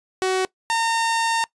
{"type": "tone pair in turn", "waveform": "sawtooth", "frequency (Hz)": [374.9, 913.6], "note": ["F#4", "A#5"], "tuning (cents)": [23, -35], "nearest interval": "octave + minor third", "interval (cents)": 1542, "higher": "second", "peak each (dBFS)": -15, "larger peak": "neither", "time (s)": [[0.22, 0.45], [0.7, 1.44]], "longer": "second", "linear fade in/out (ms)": 0, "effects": ["noise-tail reverb RT60 0.1 s tail -21 dB re dry", "resampled to 22050 Hz"]}